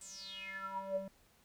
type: tone with band-pass filter sweep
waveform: square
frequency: 193.9 Hz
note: G3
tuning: 19 cents flat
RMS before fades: -43 dBFS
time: 0.01-1.08 s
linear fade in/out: 2 ms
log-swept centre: 8300 to 400 Hz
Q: 10
effects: pink hiss -68 dBFS RMS until 1.44 s